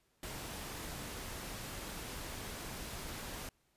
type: noise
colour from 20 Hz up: pink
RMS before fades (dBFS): -44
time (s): 0.23-3.49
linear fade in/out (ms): 2
effects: pink hiss -75 dBFS RMS until 3.76 s + resampled to 32000 Hz